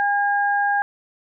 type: tone pair together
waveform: sine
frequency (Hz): 811.5 / 1623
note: G#5 / G#6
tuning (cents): -40 / -40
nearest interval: octave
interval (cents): 1200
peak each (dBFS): -19 / -21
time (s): 0-0.82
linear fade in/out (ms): 0
effects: none